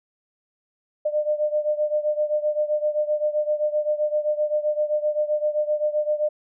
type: beating tone pair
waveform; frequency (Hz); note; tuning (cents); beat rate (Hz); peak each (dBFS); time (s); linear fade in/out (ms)
sine; 600 / 607.7; D5 / D#5; +37 / -41; 7.7; -22 / -25; 1.05-6.29; 10
effects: none